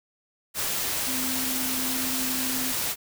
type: tone in noise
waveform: sine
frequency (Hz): 258.2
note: C4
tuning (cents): -23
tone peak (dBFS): -32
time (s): 1.05-2.75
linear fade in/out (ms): 50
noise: white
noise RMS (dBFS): -28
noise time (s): 0.54-2.96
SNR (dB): -7
effects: none